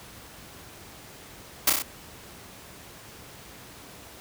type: noise with echo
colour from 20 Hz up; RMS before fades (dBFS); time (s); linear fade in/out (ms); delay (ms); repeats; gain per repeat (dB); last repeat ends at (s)
white; -19; 1.67-1.7; 5; 31; 4; -3; 1.824
effects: pink hiss -46 dBFS RMS until 4.2 s + high-pass 60 Hz 12 dB/octave